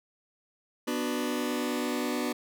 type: chord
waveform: sawtooth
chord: B minor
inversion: none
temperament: just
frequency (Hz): 246.9 / 296.3 / 370.4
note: B3 / D4 / F#4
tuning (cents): 0 / +15 / +2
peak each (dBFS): -27 / -29 / -31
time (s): 0.87-2.33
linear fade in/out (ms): 10
effects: none